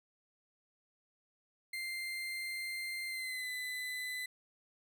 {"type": "tone with pitch glide", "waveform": "35% pulse", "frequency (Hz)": [2093, 2007], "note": ["C7", "B6"], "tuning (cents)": [0, 27], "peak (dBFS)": -36, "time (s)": [1.73, 4.26], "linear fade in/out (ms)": 5, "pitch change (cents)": -73, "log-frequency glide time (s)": [3.07, 3.49], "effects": []}